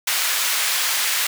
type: high-pass noise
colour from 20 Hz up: pink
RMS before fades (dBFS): -21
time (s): 0.07-1.27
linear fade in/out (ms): 5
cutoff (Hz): 1600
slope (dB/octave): 12
effects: none